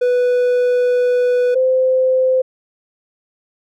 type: tone pair in turn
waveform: triangle / sine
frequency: 493.9 / 516.9 Hz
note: B4 / C5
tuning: 0 / -21 cents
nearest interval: minor second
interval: 79 cents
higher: second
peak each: -10 / -11 dBFS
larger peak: first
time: 0.01-1.55 / 1.55-2.42 s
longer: first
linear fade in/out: 10 ms
effects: none